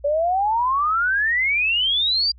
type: exponential sweep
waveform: sine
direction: up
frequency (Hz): 562 to 4817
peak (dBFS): -17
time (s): 0.04-2.32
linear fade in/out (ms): 10
effects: added 60 Hz sine -43 dBFS peak until 2.38 s